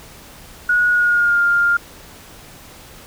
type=tone with pitch glide; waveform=sine; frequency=1455 to 1403 Hz; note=F#6 to F6; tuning=-29 to +8 cents; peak=-12 dBFS; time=0.69-1.77 s; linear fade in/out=5 ms; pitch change=-63 cents; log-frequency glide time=0.9-1.42 s; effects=pink hiss -41 dBFS RMS until 3.06 s